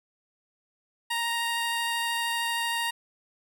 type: tone with vibrato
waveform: 15% pulse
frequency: 933 Hz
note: A#5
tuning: 1 cent sharp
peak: -20 dBFS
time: 1.1-2.91 s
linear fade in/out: 10 ms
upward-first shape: sine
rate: 13 Hz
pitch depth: 10 cents each way
effects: 10-bit

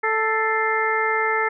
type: harmonic tone with a mistuned harmonic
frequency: 440.7 Hz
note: A4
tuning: 3 cents sharp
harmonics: 1 / 2 / 3 / 4 / 5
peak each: -25 / -25 / -25 / -25 / -25 dBFS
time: 0.03-1.49 s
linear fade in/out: 10 ms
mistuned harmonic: 5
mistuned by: -83 cents
effects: none

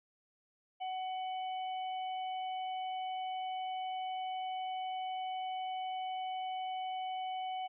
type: harmonic tone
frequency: 748 Hz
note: F#5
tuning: 19 cents sharp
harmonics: 1 / 3 / 4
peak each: -36 / -53 / -49 dBFS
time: 0.8-7.68 s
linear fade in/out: 20 ms
effects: none

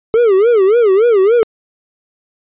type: tone with vibrato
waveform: triangle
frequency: 426.5 Hz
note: G#4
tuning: 46 cents sharp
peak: -5 dBFS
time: 0.14-1.43 s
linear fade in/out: 0 ms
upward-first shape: sine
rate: 3.5 Hz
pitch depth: 220 cents each way
effects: resampled to 8000 Hz

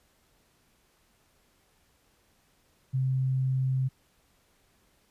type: tone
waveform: sine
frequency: 131.2 Hz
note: C3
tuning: 5 cents sharp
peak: -24 dBFS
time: 2.93-3.89 s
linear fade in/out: 20 ms
effects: pink hiss -67 dBFS RMS until 5.1 s + resampled to 32000 Hz

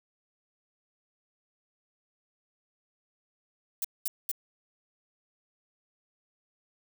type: noise bursts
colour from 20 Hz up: violet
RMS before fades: -30 dBFS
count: 3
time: 3.82-4.315 s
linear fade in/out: 2 ms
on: 25 ms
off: 210 ms
effects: none

